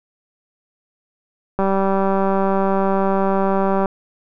click train, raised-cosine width 1 ms, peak -6 dBFS, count 441, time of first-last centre 1.59-3.858 s, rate 194 Hz, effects none

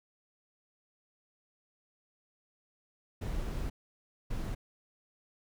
brown noise bursts at uneven times, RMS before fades -35 dBFS, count 2, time 3.21-3.7 / 4.3-4.55 s, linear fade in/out 10 ms, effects none

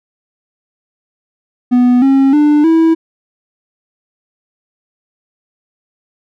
triangle tone with pitch steps, 246.9 / 270.8 / 297 / 325.8 Hz, B3 / C#4 / D4 / E4, 0 / -40 / +20 / -20 cents, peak -4 dBFS, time 1.71-2.95 s, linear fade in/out 20 ms, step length 310 ms, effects none

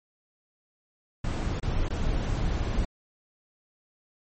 brown noise with dropouts, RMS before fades -27 dBFS, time 1.24-2.85 s, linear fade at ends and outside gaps 5 ms, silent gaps 1.6-1.627 / 1.886-1.903 s, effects MP3 32 kbps

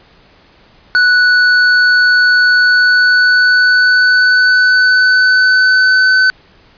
square tone with pitch glide, 1480 to 1515.5 Hz, F#6 to F#6, 0 to +41 cents, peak -7 dBFS, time 0.95-6.3 s, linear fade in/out 0 ms, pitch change +41 cents, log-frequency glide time 2.58-6.19 s, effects pink hiss -46 dBFS RMS until 6.77 s + resampled to 11025 Hz

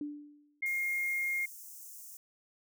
sine tone with exponential decay, 293.7 Hz, D4, in tune, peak -33 dBFS, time 0.01-0.61 s, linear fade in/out 2 ms, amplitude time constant 130 ms
sine tone, 2133 Hz, C7, 33 cents sharp, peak -30 dBFS, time 0.62-1.46 s, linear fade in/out 10 ms
white high-pass noise, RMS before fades -49 dBFS, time 0.66-2.17 s, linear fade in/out 0 ms, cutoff 5900 Hz, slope 48 dB/octave
effects none

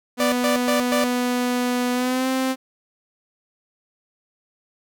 sawtooth tone with pitch glide, 246.9 to 261.4 Hz, B3 to C4, 0 to -1 cents, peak -16 dBFS, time 0.17-2.56 s, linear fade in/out 50 ms, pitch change +99 cents, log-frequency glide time 1.93-2.28 s
sawtooth tone bursts, 587.3 Hz, D5, in tune, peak -16 dBFS, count 4, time 0.2-1.04 s, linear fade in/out 0 ms, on 120 ms, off 120 ms
effects none

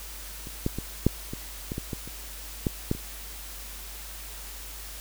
clicks, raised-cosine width 3 ms, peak -27 / -12 / -18 / -6 / -20 / -18 / -18 / -18 / -27 / -11 / -11 / -25 dBFS, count 12, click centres 0.471 / 0.664 / 0.786 / 1.066 / 1.335 / 1.719 / 1.781 / 1.932 / 2.076 / 2.668 / 2.914 / 2.95 s, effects added 50 Hz sine -42 dBFS peak until 5 s + white hiss -42 dBFS RMS until 5 s

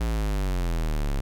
square exponential sweep, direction down, 58.27 to 33.62 Hz, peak -24 dBFS, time 0-1.21 s, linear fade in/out 10 ms, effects none

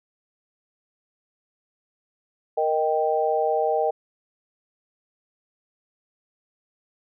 sine chord, Eb major, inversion second, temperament equal, 466.2 / 622.3 / 784 Hz, Bb4 / Eb5 / G5, 0 / 0 / 0 cents, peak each -24 dBFS, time 2.57-3.91 s, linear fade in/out 10 ms, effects none

